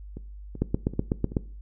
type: two click trains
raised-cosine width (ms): 3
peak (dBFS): -10 / -24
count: 7 / 4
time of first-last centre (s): 0.62-1.368 / 0.17-1.319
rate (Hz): 8.02 / 2.61
effects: noise-tail reverb RT60 0.4 s tail -19 dB re dry + added 50 Hz sine -39 dBFS peak until 1.61 s